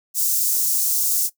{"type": "high-pass noise", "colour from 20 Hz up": "white", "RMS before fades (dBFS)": -20, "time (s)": [0.14, 1.3], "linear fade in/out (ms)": 50, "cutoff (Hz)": 5900, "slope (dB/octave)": 24, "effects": ["noise-tail reverb RT60 0.1 s tail -17 dB re dry"]}